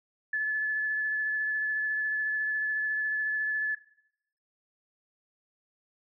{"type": "tone with vibrato", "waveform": "sine", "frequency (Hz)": 1726, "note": "A6", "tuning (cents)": -34, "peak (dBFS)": -26, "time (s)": [0.33, 3.75], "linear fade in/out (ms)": 5, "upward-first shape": "sine", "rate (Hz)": 14, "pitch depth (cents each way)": 10, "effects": ["noise-tail reverb RT60 0.7 s tail -17 dB re dry"]}